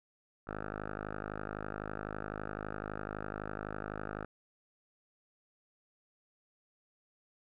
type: tone with low-pass filter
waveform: 5% pulse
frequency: 51.91 Hz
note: G#1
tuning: in tune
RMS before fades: -41 dBFS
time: 0.47-4.25 s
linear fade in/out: 5 ms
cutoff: 1300 Hz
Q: 3.8
effects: none